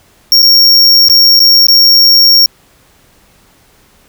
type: tone with dropouts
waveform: square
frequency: 5530 Hz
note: F8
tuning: 18 cents flat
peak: -3 dBFS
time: 0.32-2.46 s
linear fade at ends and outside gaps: 1 ms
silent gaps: 0.421-0.427 / 1.085-1.098 / 1.394-1.402 / 1.669-1.684 s
effects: pink hiss -47 dBFS RMS until 4.08 s

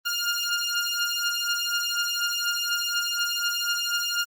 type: beating tone pair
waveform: 15% pulse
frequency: 1409 / 1413.1 Hz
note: F6 / F6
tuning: +15 / +20 cents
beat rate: 4.1 Hz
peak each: -21 dBFS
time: 0.05-4.25 s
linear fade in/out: 20 ms
effects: Opus 24 kbps

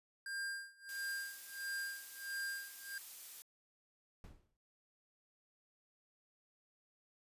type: tone with tremolo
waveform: square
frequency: 1600 Hz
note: G6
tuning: 35 cents sharp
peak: -39 dBFS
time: 0.26-2.98 s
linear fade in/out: 2 ms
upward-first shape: sine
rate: 1.5 Hz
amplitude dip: 95%
type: noise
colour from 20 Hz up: blue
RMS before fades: -50 dBFS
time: 0.89-3.42 s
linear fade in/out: 0 ms
type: noise with exponential decay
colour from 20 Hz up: brown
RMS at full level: -49 dBFS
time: 4.24-4.57 s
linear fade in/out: 1 ms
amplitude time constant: 71 ms
effects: resampled to 32000 Hz

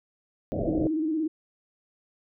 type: low-pass noise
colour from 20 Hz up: white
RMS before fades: -29 dBFS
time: 0.52-0.87 s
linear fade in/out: 0 ms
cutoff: 670 Hz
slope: 96 dB/octave
type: tone with vibrato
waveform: sine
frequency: 314.3 Hz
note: D#4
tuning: 18 cents sharp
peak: -24 dBFS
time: 0.67-1.28 s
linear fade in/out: 10 ms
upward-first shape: square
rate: 17 Hz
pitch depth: 53 cents each way
effects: none

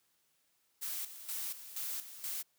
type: noise with tremolo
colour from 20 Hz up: blue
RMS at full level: -39 dBFS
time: 0.81-2.43 s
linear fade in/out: 20 ms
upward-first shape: square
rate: 2.1 Hz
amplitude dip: 70%
effects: white hiss -75 dBFS RMS until 2.58 s + high-pass 60 Hz 12 dB/octave

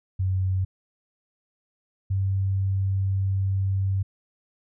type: tone pair in turn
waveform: sine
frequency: 94 / 96.64 Hz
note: F#2 / G2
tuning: +28 / -24 cents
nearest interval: unison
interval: 48 cents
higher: second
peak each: -21 dBFS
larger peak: neither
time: 0.19-0.65 / 2.1-4.03 s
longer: second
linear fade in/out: 10 ms
effects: none

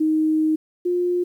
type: tone pair in turn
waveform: sine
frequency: 312.5 / 355 Hz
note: D#4 / F4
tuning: +8 / +28 cents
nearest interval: major second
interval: 220 cents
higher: second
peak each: -16 / -18 dBFS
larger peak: first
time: 0-0.56 / 0.85-1.24 s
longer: first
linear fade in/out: 10 ms
effects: 9-bit

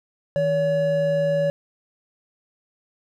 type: tone pair together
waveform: triangle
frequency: 159 / 567.4 Hz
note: D#3 / C#5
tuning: +38 / +40 cents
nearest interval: octave + minor seventh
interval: 2202 cents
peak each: -24 / -17 dBFS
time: 0.36-1.5 s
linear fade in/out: 0 ms
effects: none

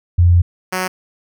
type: tone pair in turn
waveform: sine / 5% pulse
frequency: 87.31 / 185 Hz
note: F2 / F#3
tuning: 0 / 0 cents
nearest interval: octave + minor second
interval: 1300 cents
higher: second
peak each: -7 dBFS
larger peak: neither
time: 0.18-0.42 / 0.72-0.88 s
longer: first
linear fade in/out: 10 ms
effects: none

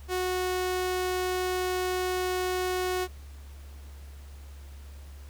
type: tone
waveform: sawtooth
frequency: 366.8 Hz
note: F#4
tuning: 15 cents flat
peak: -23 dBFS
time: 0.08-3.08 s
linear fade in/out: 50 ms
effects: added 70 Hz sine -42 dBFS peak until 5.29 s + pink hiss -56 dBFS RMS until 5.29 s

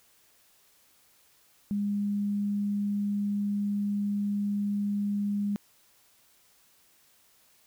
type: tone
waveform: sine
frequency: 203.7 Hz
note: G#3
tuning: 33 cents flat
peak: -26 dBFS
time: 1.71-5.56 s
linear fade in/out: 0 ms
effects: white hiss -63 dBFS RMS until 7.66 s

